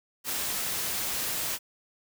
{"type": "noise", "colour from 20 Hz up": "white", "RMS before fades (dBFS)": -31, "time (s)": [0.24, 1.59], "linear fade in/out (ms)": 50, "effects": []}